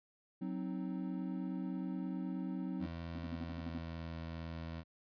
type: chord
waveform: triangle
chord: C diminished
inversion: second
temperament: equal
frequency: 185 / 261.6 / 311.1 Hz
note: Gb3 / C4 / Eb4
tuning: 0 / 0 / 0 cents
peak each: -38 / -40 / -42 dBFS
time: 0.41-2.87 s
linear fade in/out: 10 ms
type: tone with pitch glide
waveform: 20% pulse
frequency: 83.8 to 82.27 Hz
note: E2 to E2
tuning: +29 to -3 cents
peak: -37 dBFS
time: 2.79-4.84 s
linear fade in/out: 50 ms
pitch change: -32 cents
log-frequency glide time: 3.02-4.19 s
type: tone bursts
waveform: triangle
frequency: 253.6 Hz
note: B3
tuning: 46 cents sharp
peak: -38 dBFS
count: 8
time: 3.15-3.781 s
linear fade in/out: 5 ms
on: 36 ms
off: 49 ms
effects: resampled to 11025 Hz